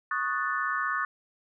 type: chord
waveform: sine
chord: D# half-diminished seventh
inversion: third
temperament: equal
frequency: 1108.7 / 1244.5 / 1480 / 1760 Hz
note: C#6 / D#6 / F#6 / A6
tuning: 0 / 0 / 0 / 0 cents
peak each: -32 dBFS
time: 0.11-1.05 s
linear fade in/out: 2 ms
effects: none